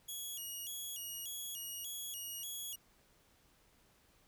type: tone with vibrato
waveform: 5% pulse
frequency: 3104 Hz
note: G7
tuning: 18 cents flat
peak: -34 dBFS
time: 0.08-2.76 s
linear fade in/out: 10 ms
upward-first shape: square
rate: 1.7 Hz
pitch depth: 130 cents each way
effects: pink hiss -69 dBFS RMS until 4.27 s